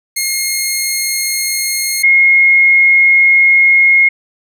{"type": "tone pair in turn", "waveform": ["10% pulse", "sine"], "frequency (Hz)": [2143, 2153], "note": ["C7", "C7"], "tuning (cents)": [41, 49], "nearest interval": "unison", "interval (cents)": 8, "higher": "second", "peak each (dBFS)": -5, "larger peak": "neither", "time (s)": [[0.16, 2.03], [2.03, 4.09]], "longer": "second", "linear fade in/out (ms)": 10, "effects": []}